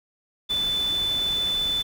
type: tone in noise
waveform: sine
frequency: 3505 Hz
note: A7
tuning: 7 cents flat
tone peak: -22 dBFS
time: 0.49-1.83 s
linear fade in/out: 20 ms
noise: pink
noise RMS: -37 dBFS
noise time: 0.49-1.83 s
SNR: +12 dB
effects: none